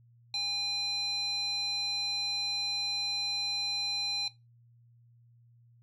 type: tone with band-pass filter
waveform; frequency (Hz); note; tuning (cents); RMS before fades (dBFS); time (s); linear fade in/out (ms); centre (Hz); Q
square; 812; G#5; -39; -33; 0.34-4.28; 2; 3800; 9.8
effects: noise-tail reverb RT60 0.2 s tail -17 dB re dry + added 118 Hz sine -58 dBFS peak until 5.82 s